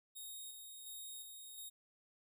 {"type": "tone with tremolo", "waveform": "5% pulse", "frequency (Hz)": 3729, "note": "A#7", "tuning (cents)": 0, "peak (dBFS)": -39, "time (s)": [0.15, 1.7], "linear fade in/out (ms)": 20, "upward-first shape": "square", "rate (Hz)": 1.4, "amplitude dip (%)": 35, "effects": []}